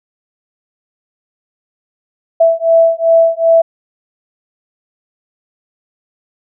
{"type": "beating tone pair", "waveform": "sine", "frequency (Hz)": [659.3, 661.9], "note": ["E5", "E5"], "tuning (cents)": [0, 7], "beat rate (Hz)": 2.6, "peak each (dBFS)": -10, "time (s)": [2.4, 3.62], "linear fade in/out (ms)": 10, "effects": []}